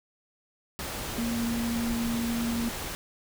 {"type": "tone in noise", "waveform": "sine", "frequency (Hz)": 233.1, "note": "A#3", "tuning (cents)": 0, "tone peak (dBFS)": -27, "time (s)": [1.18, 2.69], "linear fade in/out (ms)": 0, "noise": "pink", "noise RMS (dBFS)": -35, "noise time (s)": [0.79, 2.95], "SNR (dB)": 5, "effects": []}